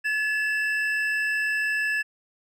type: tone pair together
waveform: triangle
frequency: 1713 / 2659 Hz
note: A6 / E7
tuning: -47 / +14 cents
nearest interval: minor sixth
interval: 761 cents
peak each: -22 / -28 dBFS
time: 0.04-2.03 s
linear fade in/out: 20 ms
effects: none